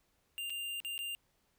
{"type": "tone with dropouts", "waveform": "square", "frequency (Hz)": 2794, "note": "F7", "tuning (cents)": 0, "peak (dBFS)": -38, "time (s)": [0.38, 1.15], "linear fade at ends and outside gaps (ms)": 0, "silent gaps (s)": [[0.497, 0.503], [0.802, 0.848], [0.979, 0.99]], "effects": ["pink hiss -75 dBFS RMS until 1.58 s"]}